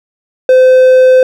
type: tone with hard clipping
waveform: triangle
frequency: 514 Hz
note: C5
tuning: 31 cents flat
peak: -3 dBFS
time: 0.49-1.23 s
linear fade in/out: 2 ms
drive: 6 dB
effects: none